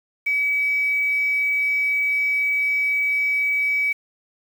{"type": "tone with quantisation", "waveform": "sine", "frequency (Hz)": 2281, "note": "C#7", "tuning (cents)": 49, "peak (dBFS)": -18, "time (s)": [0.26, 3.93], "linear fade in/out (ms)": 10, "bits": 7, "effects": []}